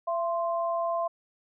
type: tone pair together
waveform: sine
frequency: 674.6 / 1046 Hz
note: E5 / C6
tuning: +40 / -1 cents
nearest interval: minor sixth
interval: 759 cents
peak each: -27 / -31 dBFS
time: 0.07-1.08 s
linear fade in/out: 10 ms
effects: none